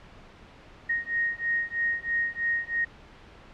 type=beating tone pair; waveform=sine; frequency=1864.7 / 1867.8 Hz; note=A#6 / A#6; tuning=0 / +3 cents; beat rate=3.1 Hz; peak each=-28 dBFS; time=0.89-2.85 s; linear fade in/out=10 ms; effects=pink hiss -50 dBFS RMS until 3.53 s + low-pass 3000 Hz 12 dB/octave